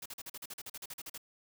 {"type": "noise bursts", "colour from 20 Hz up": "white", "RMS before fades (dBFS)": -44, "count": 15, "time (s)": [0.02, 1.178], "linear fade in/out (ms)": 5, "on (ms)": 38, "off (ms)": 42, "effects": []}